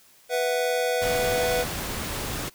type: chord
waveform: square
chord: B suspended fourth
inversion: none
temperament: just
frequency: 493.9 / 658.5 / 740.8 Hz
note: B4 / E5 / F#5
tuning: 0 / -2 / +2 cents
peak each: -25 / -30 / -31 dBFS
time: 0.29-1.66 s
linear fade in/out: 50 ms
type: noise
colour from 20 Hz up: pink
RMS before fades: -31 dBFS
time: 1.01-2.5 s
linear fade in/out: 20 ms
effects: white hiss -56 dBFS RMS until 2.54 s